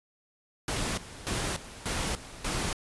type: noise with tremolo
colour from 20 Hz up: pink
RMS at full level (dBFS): -31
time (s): 0.68-2.73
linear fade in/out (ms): 2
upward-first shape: square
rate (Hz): 1.7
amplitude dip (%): 80
effects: resampled to 24000 Hz